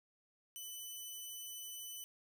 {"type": "tone", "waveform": "10% pulse", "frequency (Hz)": 2998, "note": "F#7", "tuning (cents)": 22, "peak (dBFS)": -37, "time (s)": [0.56, 2.04], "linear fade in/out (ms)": 0, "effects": []}